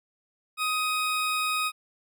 20% pulse tone, 1254 Hz, D#6, 13 cents sharp, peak -20 dBFS, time 0.57-1.72 s, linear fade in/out 50 ms, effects none

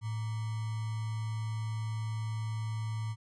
sine tone with sample-and-hold, 110 Hz, A2, in tune, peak -32 dBFS, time 0.01-3.16 s, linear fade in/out 50 ms, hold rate 1050 Hz, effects resampled to 22050 Hz

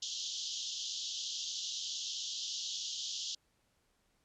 pink band-pass noise, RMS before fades -40 dBFS, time 0.02-3.35 s, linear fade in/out 5 ms, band 3000 to 6900 Hz, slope 96 dB/octave, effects pink hiss -75 dBFS RMS until 4.24 s + low-pass 11000 Hz 12 dB/octave

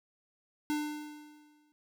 square tone with exponential decay, 299.5 Hz, D4, 34 cents sharp, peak -29 dBFS, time 0.7-1.72 s, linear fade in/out 0 ms, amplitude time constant 220 ms, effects none

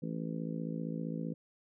harmonic tone, 55.3 Hz, A1, 9 cents sharp, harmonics 3 / 4 / 5 / 6 / 7 / 8 / 9, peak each -38 / -40 / -42 / -50 / -50 / -52 / -47 dBFS, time 0.02-1.34 s, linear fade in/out 10 ms, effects none

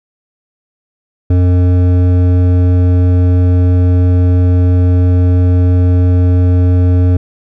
sine tone with hard clipping, 89.7 Hz, F2, 47 cents sharp, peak -8 dBFS, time 1.3-7.17 s, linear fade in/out 5 ms, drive 11 dB, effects none

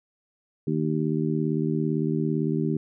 harmonic tone, 77.78 Hz, D#2, in tune, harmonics 2 / 3 / 4 / 5, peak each -26 / -28 / -29 / -30 dBFS, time 0.67-2.77 s, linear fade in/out 5 ms, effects none

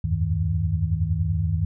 sine tone cluster, 79.5 / 90.7 / 100.8 / 157.9 Hz, D#2 / F#2 / G2 / D#3, +38 / -34 / +49 / +26 cents, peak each -26 dBFS, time 0.04-1.65 s, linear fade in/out 5 ms, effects none

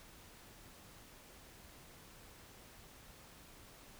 silence, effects pink hiss -58 dBFS RMS until 3.99 s

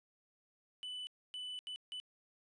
triangle tone bursts at uneven times, 2991 Hz, F#7, 18 cents sharp, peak -40 dBFS, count 4, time 0.83-1.07 / 1.34-1.59 / 1.67-1.76 / 1.92-2 s, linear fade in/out 0 ms, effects resampled to 22050 Hz

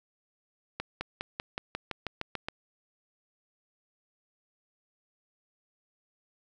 accelerating click train, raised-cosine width 0.3 ms, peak -17 dBFS, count 11, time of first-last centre 0.8-2.485 s, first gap 210 ms, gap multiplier 0.95, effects none

